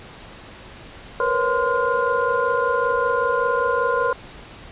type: tone cluster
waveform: sine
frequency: 465.9 / 491.1 / 548 / 1033 / 1422 Hz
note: A#4 / B4 / C#5 / C6 / F6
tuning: -1 / -10 / -20 / -22 / +31 cents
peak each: -26 / -23 / -26 / -22 / -25 dBFS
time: 1.2-4.13 s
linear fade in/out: 2 ms
effects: pink hiss -41 dBFS RMS until 4.71 s + resampled to 8000 Hz